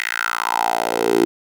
10% pulse tone with high-pass filter sweep, 57.5 Hz, A#1, 23 cents flat, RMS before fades -20 dBFS, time 0-1.25 s, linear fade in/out 0 ms, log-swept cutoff 2000 to 340 Hz, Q 4.6, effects none

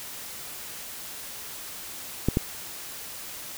clicks, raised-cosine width 3 ms, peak -8 dBFS, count 2, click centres 2.286 / 2.371 s, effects white hiss -39 dBFS RMS until 3.57 s

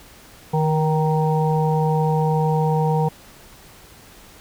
harmonic tone with a mistuned harmonic, 155.56 Hz, D#3, in tune, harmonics 1 / 3 / 5 / 6, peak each -18 / -23 / -25 / -26 dBFS, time 0.53-3.09 s, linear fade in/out 10 ms, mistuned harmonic 3, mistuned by +21 cents, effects pink hiss -46 dBFS RMS until 4.4 s

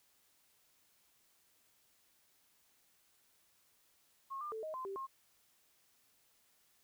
sine tone with pitch steps, 1084 / 1199 / 441.1 / 626 / 1035 / 391.1 / 1071 Hz, C#6 / D6 / A4 / D#5 / C6 / G4 / C6, -39 / +36 / +4 / +10 / -19 / -4 / +40 cents, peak -40 dBFS, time 4.3-5.07 s, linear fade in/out 20 ms, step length 110 ms, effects white hiss -72 dBFS RMS until 6.83 s

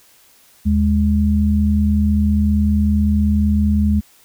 sine tone pair together, 77.78 / 207.9 Hz, D#2 / G#3, 0 / +2 cents, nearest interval octave + perfect fourth, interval 1702 cents, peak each -15 dBFS, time 0.65-4.01 s, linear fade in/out 20 ms, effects white hiss -51 dBFS RMS until 4.24 s

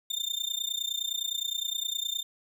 35% pulse tone with amplitude modulation, 3607 Hz, A7, 42 cents sharp, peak -24 dBFS, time 0.1-2.23 s, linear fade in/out 10 ms, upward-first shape sine, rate 29.7 Hz, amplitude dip 90%, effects none

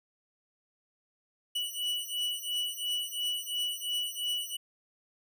45% pulse beating tone pair, 2946 / 2948.9 Hz, F#7 / F#7, -8 / -6 cents, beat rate 2.9 Hz, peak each -34 / -34 dBFS, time 1.55-4.57 s, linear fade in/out 10 ms, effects none

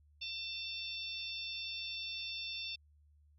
harmonic tone with a mistuned harmonic, 899 Hz, A5, 37 cents sharp, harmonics 3 / 4 / 5 / 6, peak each -44 / -43 / -48 / -47 dBFS, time 0.21-2.76 s, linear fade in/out 10 ms, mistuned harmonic 4, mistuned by -16 cents, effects added 74 Hz sine -63 dBFS peak until 3.38 s

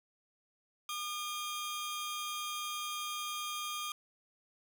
sawtooth tone pair together, 1211 / 3233 Hz, D#6 / G#7, -47 / -47 cents, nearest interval octave + perfect fourth, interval 1700 cents, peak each -35 / -38 dBFS, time 0.89-3.92 s, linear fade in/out 2 ms, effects none

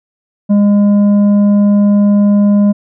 triangle tone with tanh clipping, 204.2 Hz, G#3, 29 cents flat, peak -7 dBFS, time 0.49-2.73 s, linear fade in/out 20 ms, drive 11 dB, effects none

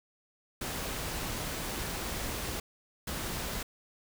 pink noise bursts at uneven times, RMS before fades -36 dBFS, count 2, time 0.61-2.6 / 3.07-3.63 s, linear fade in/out 5 ms, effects none

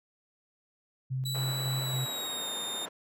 sine tone with tremolo, 130.6 Hz, C3, 3 cents flat, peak -29 dBFS, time 1.1-2.06 s, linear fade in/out 20 ms, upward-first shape square, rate 3.6 Hz, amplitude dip 30%
sawtooth tone with pitch glide, 3942 to 3657 Hz, B7 to A#7, -4 to -34 cents, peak -31 dBFS, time 1.25-2.86 s, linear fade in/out 10 ms, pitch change -130 cents, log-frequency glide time 1.83-2.52 s
white band-pass noise, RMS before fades -43 dBFS, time 1.34-2.89 s, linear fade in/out 10 ms, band 220 to 1200 Hz, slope 12 dB/octave
effects none

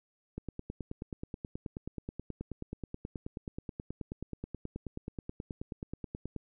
click train, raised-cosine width 3 ms, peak -25 dBFS, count 57, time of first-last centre 0.38-6.363 s, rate 9.36 Hz, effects none

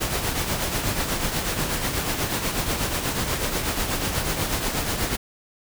pink noise with tremolo, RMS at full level -23 dBFS, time 0-5.17 s, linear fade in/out 20 ms, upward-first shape triangle, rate 8.2 Hz, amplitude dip 55%, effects none

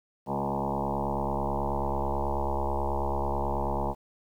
sine tone with frequency modulation, 415.3 Hz, G#4, in tune, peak -26 dBFS, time 0.26-3.95 s, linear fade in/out 50 ms, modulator 69.2 Hz, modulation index 7.9, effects 10-bit

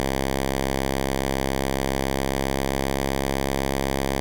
5% pulse tone with pitch glide, 67.2 to 67.9 Hz, C2 to C#2, +47 to -35 cents, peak -11 dBFS, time 0-4.2 s, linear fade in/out 0 ms, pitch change +18 cents, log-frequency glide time 1.89-3.05 s, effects none

